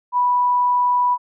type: tone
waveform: sine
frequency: 984 Hz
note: B5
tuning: 7 cents flat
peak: -14 dBFS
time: 0.12-1.18 s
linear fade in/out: 50 ms
effects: none